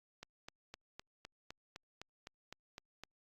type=click train; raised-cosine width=0.2 ms; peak=-30 dBFS; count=12; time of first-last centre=0.23-3.036 s; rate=3.92 Hz; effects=Opus 48 kbps